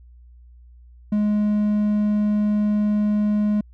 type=tone; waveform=triangle; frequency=209.3 Hz; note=G#3; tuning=14 cents sharp; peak=-15 dBFS; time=1.12-3.61 s; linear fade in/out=5 ms; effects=added 60 Hz sine -44 dBFS peak until 3.73 s